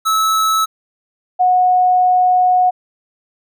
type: tone pair in turn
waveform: square / sine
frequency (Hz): 1302 / 730.7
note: E6 / F#5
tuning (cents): -22 / -22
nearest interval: minor seventh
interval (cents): 1000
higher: first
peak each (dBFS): -13 / -9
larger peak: second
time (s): 0.05-0.66 / 1.39-2.71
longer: second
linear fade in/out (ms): 20
effects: none